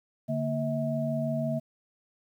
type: tone cluster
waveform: sine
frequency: 145.4 / 231.3 / 643 Hz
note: D3 / A#3 / E5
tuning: -17 / -13 / -43 cents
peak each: -31 dBFS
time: 0.28-1.6 s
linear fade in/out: 20 ms
effects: 10-bit